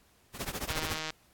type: noise with tremolo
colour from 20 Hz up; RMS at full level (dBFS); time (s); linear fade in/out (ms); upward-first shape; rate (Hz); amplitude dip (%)
pink; -33; 0.33-1; 50; triangle; 14; 95
type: click train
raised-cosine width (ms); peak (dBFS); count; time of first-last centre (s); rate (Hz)
0.2; -18; 66; 0.69-1.104; 157
effects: pink hiss -65 dBFS RMS until 1.33 s + AAC 64 kbps